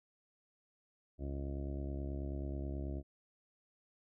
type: harmonic tone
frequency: 69.3 Hz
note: C#2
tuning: in tune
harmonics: 1 / 2 / 3 / 4 / 5 / 6 / 7 / 8 / 9 / 10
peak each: -39 / -46 / -51 / -47 / -48 / -58 / -60 / -58 / -53 / -63 dBFS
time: 1.18-3.03 s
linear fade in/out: 50 ms
effects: none